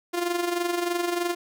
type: tone with amplitude modulation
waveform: sawtooth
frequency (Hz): 348.7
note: F4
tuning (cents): -3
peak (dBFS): -18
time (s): 0.13-1.35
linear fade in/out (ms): 20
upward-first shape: sine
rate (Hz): 23.2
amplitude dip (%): 60
effects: none